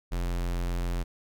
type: tone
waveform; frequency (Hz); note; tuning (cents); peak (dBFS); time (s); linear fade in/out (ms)
square; 43.65; F1; 0; -28; 0.11-1.04; 20
effects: none